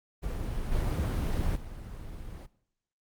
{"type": "noise with level steps", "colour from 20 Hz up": "brown", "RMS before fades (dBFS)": [-33, -28, -41], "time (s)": [0.22, 2.47], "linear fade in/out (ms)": 20, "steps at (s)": [0.71, 1.55], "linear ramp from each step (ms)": 20, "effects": ["noise-tail reverb RT60 0.7 s tail -19 dB re dry", "Opus 24 kbps"]}